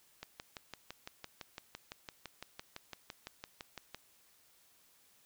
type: click train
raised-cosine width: 0.2 ms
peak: -26 dBFS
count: 23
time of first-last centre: 0.23-3.946 s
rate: 5.92 Hz
effects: white hiss -67 dBFS RMS until 5.25 s